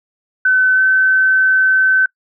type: tone with pitch glide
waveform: sine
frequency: 1517 to 1530.2 Hz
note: F#6 to G6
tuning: +43 to -42 cents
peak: -9 dBFS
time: 0.45-2.06 s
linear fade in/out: 5 ms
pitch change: +15 cents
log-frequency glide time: 0.75-0.8 s
effects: noise-tail reverb RT60 0.1 s tail -24 dB re dry